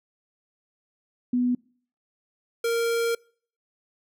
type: tone pair in turn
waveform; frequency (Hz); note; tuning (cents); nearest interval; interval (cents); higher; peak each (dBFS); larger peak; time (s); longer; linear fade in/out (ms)
sine / square; 246.9 / 464.3; B3 / A#4; 0 / -7; major seventh; 1093; second; -20 / -23; first; 1.33-1.55 / 2.64-3.15; second; 5
effects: noise-tail reverb RT60 0.5 s tail -26 dB re dry